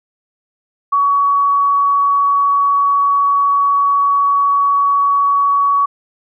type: tone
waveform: sine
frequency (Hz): 1127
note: C#6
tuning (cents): +28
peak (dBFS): -10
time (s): 0.92-5.86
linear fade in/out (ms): 10
effects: none